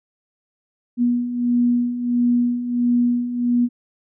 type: beating tone pair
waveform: sine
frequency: 240.9 / 242.4 Hz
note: B3 / B3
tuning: -43 / -32 cents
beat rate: 1.5 Hz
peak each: -23 / -17 dBFS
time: 0.97-3.69 s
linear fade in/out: 50 ms
effects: none